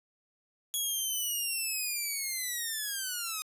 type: linear sweep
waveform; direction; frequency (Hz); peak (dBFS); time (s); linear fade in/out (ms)
5% pulse; down; 3355 to 1240; -22; 0.74-3.42; 0
effects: resampled to 32000 Hz